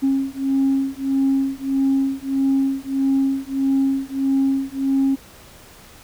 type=beating tone pair; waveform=sine; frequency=270 / 271.6 Hz; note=C#4 / C#4; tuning=-45 / -35 cents; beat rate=1.6 Hz; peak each=-19 dBFS; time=0.02-5.16 s; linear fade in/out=20 ms; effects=tanh soft clip ceiling -11 dBFS + pink hiss -45 dBFS RMS until 6.03 s